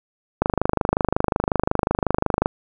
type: click train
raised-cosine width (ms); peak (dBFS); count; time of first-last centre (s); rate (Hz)
1; -3; 53; 0.42-2.459; 25.5
effects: none